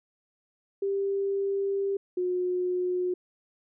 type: tone pair in turn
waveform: sine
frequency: 394.9 / 361.7 Hz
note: G4 / F#4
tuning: +13 / -39 cents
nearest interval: major second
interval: 152 cents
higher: first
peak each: -25 dBFS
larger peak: neither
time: 0.82-1.97 / 2.17-3.14 s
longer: first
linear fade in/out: 5 ms
effects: none